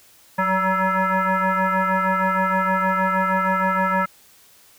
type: tone with frequency modulation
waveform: sine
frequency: 185.8 Hz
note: F#3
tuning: 7 cents sharp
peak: -17 dBFS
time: 0.38-4.06 s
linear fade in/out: 10 ms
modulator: 378 Hz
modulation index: 4.2
effects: white hiss -52 dBFS RMS until 4.78 s